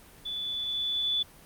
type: tone with level ramp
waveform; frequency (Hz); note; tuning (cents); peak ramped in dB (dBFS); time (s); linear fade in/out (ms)
sine; 3467; A7; -26; -32 to -24; 0.25-1.23; 10
effects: pink hiss -53 dBFS RMS until 1.45 s + Opus 32 kbps